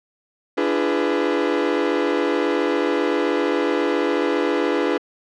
40% pulse chord, D diminished seventh, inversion none, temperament equal with one note detuned, 293.7 / 341.1 / 415.3 / 493.9 Hz, D4 / F4 / Ab4 / Cb5, 0 / -41 / 0 / 0 cents, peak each -23 dBFS, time 0.57-4.98 s, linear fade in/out 10 ms, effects low-pass 3000 Hz 12 dB/octave

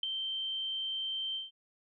sine tone with ADSR envelope, 3125 Hz, G7, 6 cents flat, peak -25 dBFS, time 0.03-1.51 s, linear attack 4 ms, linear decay 4 ms, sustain -8 dB, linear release 160 ms, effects none

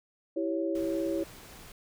sine chord, C# diminished, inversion first, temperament equal, 329.6 / 392 / 554.4 Hz, E4 / G4 / C#5, 0 / 0 / 0 cents, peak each -30 / -35 / -33 dBFS, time 0.36-1.24 s, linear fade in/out 10 ms
pink noise, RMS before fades -49 dBFS, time 0.75-1.72 s, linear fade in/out 2 ms
effects none

